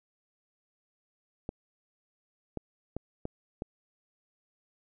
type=clicks; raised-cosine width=2 ms; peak=-21 dBFS; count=5; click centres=1.491 / 2.573 / 2.966 / 3.254 / 3.621 s; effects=none